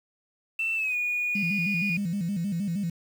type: tone with pitch glide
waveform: sine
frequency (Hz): 2674 to 2452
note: E7 to D#7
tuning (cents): +24 to -26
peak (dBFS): -24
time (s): 0.59-1.97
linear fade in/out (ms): 5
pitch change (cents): -150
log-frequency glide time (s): 0.75-0.96
type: tone with vibrato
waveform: sine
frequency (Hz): 185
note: F#3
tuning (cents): 0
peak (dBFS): -25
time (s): 1.35-2.9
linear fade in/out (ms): 5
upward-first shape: square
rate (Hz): 6.4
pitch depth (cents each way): 160
effects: tanh soft clip ceiling -20 dBFS + 8-bit